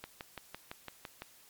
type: click train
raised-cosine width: 0.3 ms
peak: -25 dBFS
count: 8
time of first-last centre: 0.04-1.22 s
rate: 5.93 Hz
effects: white hiss -60 dBFS RMS until 1.49 s + MP3 96 kbps